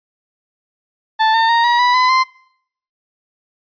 35% pulse tone with pitch steps, 880 / 904.7 / 930.2 / 956.3 / 983.2 / 1010.9 / 1039.3 Hz, A5 / A5 / A#5 / A#5 / B5 / B5 / C6, 0 / +48 / -4 / +44 / -8 / +40 / -12 cents, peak -9 dBFS, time 1.19-2.24 s, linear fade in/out 20 ms, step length 150 ms, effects noise-tail reverb RT60 0.7 s tail -25 dB re dry + resampled to 11025 Hz

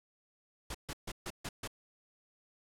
pink noise bursts, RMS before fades -40 dBFS, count 6, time 0.7-1.676 s, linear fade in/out 5 ms, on 46 ms, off 140 ms, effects low-pass 11000 Hz 12 dB/octave

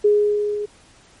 sine tone with level ramp, 415.7 Hz, G#4, 2 cents sharp, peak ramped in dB -10 to -23 dBFS, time 0.04-0.66 s, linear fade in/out 10 ms, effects pink hiss -51 dBFS RMS until 1.2 s + MP3 48 kbps

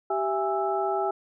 sine tone cluster, 388.1 / 666 / 822 / 1318 Hz, G4 / E5 / G#5 / E6, -17 / +18 / -18 / -1 cents, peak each -28 / -30 / -28 / -33 dBFS, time 0.1-1.11 s, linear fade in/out 5 ms, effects none

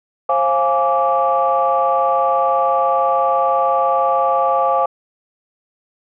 sine tone cluster, 533 / 693 / 833 / 1163 Hz, C5 / F5 / G#5 / D6, +32 / -14 / +5 / -17 cents, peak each -18 dBFS, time 0.29-4.86 s, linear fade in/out 5 ms, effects tanh soft clip ceiling -4 dBFS

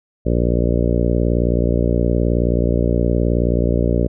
harmonic tone, 59 Hz, A#1, 22 cents sharp, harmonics 1 / 2 / 3 / 4 / 5 / 6 / 7 / 8 / 9 / 10, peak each -18 / -21 / -23 / -24 / -25 / -26 / -26 / -27 / -28 / -28 dBFS, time 0.25-4.08 s, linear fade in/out 20 ms, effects none

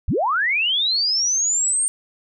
sine linear sweep, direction up, 32.7 to 8810 Hz, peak -17 dBFS, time 0.08-1.88 s, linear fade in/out 0 ms, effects none

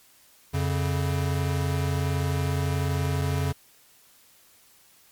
square tone pair together, 88.58 / 140.5 Hz, F2 / C#3, +25 / +24 cents, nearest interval minor sixth, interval 799 cents, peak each -27 dBFS, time 0.53-3.53 s, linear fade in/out 20 ms, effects white hiss -57 dBFS RMS until 5.11 s + MP3 96 kbps

